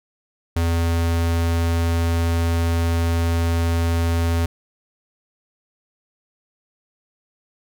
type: tone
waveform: square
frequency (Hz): 83.9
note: E2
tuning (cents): +31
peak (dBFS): -18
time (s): 0.56-4.46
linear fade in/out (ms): 5
effects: none